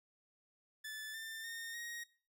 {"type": "tone with pitch steps", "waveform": "sawtooth", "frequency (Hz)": [1745, 1788.9, 1833.9, 1880], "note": ["A6", "A6", "A#6", "A#6"], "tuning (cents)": [-15, 28, -29, 14], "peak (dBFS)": -40, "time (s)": [0.84, 2.04], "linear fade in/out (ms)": 10, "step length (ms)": 300, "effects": ["noise-tail reverb RT60 0.4 s tail -19 dB re dry"]}